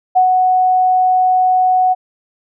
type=tone with ADSR envelope; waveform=sine; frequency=740 Hz; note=F#5; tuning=in tune; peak=-6 dBFS; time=0.15-1.95 s; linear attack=20 ms; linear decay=97 ms; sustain=-3 dB; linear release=29 ms; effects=none